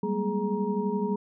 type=tone cluster; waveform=sine; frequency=191.7 / 203.6 / 234.7 / 419.3 / 941 Hz; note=G3 / G#3 / A#3 / G#4 / A#5; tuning=-38 / -34 / +12 / +17 / +16 cents; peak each=-31 / -30 / -35 / -30 / -35 dBFS; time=0.03-1.16 s; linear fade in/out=5 ms; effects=none